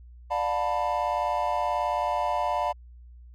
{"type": "chord", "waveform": "triangle", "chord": "B half-diminished seventh", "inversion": "first", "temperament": "just", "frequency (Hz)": [592.7, 711.2, 889, 987.8], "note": ["D5", "F5", "A5", "B5"], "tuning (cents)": [16, 31, 18, 0], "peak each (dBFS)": [-29, -27, -28, -28], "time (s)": [0.3, 2.73], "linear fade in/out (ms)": 20, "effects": ["added 60 Hz sine -45 dBFS peak until 3.34 s"]}